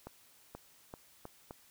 accelerating click train, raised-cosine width 1 ms, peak -30 dBFS, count 5, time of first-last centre 0.07-1.509 s, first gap 480 ms, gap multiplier 0.81, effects white hiss -63 dBFS RMS until 1.7 s

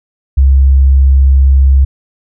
sine tone, 67.4 Hz, C#2, 48 cents flat, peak -3 dBFS, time 0.37-1.85 s, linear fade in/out 10 ms, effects none

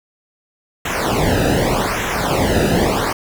brown noise with flanger, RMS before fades -17 dBFS, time 0.85-3.13 s, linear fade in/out 5 ms, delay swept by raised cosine 0.21 to 0.93 ms, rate 0.84 Hz, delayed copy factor -0.95, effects none

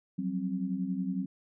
sine tone cluster, 178.5 / 189.4 / 265.5 Hz, F3 / F#3 / C4, +38 / +41 / +25 cents, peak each -37 / -32 / -35 dBFS, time 0.18-1.26 s, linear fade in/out 10 ms, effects none

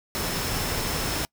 sine tone in noise, 5290 Hz, E8, 5 cents sharp, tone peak -37 dBFS, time 0.15-1.25 s, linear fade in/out 0 ms, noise pink, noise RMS -28 dBFS, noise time 0.15-1.25 s, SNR -12 dB, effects noise-tail reverb RT60 0.1 s tail -26 dB re dry

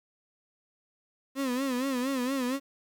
35% pulse tone with vibrato, 260 Hz, C4, 11 cents flat, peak -26 dBFS, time 1.35-2.6 s, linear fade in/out 50 ms, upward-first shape sine, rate 4.3 Hz, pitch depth 110 cents each way, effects 10-bit

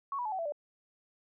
sine tone with pitch steps, 1108.7 / 976.4 / 859.9 / 757.3 / 666.9 / 587.3 Hz, C#6 / B5 / A5 / F#5 / E5 / D5, 0 / -20 / -40 / +40 / +20 / 0 cents, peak -32 dBFS, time 0.12-0.522 s, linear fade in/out 2 ms, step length 67 ms, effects none

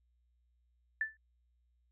sine tone with exponential decay, 1760 Hz, A6, in tune, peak -27 dBFS, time 1.01-1.17 s, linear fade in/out 2 ms, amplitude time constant 33 ms, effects added 60 Hz sine -70 dBFS peak until 1.91 s

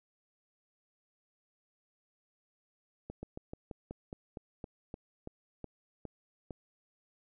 slowing click train, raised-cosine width 2 ms, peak -28 dBFS, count 14, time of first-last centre 3.1-6.508 s, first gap 130 ms, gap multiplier 1.11, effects none

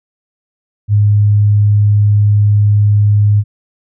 sine tone, 103.7 Hz, G#2, 2 cents flat, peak -6 dBFS, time 0.88-3.44 s, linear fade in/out 50 ms, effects none

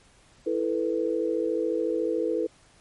sine chord, E suspended fourth, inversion none, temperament equal, 329.6 / 440 / 493.9 Hz, E4 / A4 / B4, 0 / 0 / 0 cents, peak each -28 dBFS, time 0.46-2.47 s, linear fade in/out 10 ms, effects pink hiss -58 dBFS RMS until 2.8 s + MP3 48 kbps

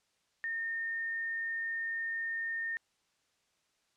sine tone, 1826 Hz, A#6, 36 cents flat, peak -33 dBFS, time 0.44-2.77 s, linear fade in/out 0 ms, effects white hiss -75 dBFS RMS until 3.96 s + low-pass 7000 Hz 12 dB/octave

